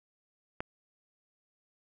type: click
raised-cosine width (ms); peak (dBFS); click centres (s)
0.5; -19; 0.605
effects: none